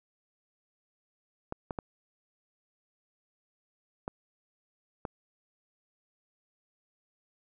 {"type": "clicks", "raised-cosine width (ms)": 1, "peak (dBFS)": -20, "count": 5, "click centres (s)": [1.524, 1.708, 1.788, 4.079, 5.052], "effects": []}